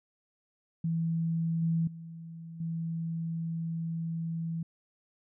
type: tone with level steps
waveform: sine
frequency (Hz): 164.81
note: E3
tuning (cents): 0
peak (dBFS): -27 / -25 / -41 / -31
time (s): 0.84-4.63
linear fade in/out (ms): 5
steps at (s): 1.62 / 1.87 / 2.6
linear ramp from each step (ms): 5
effects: none